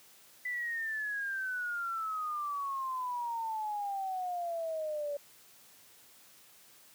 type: exponential sweep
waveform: sine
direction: down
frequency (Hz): 2000 to 570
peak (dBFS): -33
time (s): 0.45-5.17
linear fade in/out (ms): 5
effects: white hiss -59 dBFS RMS until 6.94 s + high-pass 80 Hz 12 dB/octave